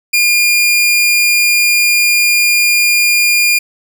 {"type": "tone", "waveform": "sawtooth", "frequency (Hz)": 2415, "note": "D7", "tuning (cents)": 48, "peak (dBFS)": -5, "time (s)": [0.13, 3.59], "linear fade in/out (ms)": 10, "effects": []}